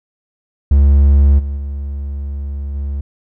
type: tone with level steps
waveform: triangle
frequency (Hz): 70.2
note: C#2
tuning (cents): +22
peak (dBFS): -4 / -16 / -18 / -16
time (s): 0.71-3.01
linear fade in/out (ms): 5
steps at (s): 1.38 / 1.56 / 2.74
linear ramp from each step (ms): 20
effects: none